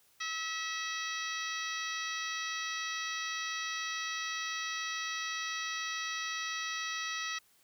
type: harmonic tone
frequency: 647 Hz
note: E5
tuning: 32 cents flat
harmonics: 2 / 3 / 4 / 5 / 6 / 7 / 8 / 9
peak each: -41 / -39 / -43 / -45 / -43 / -48 / -49 / -45 dBFS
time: 0.2-7.39 s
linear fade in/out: 10 ms
effects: white hiss -67 dBFS RMS until 7.63 s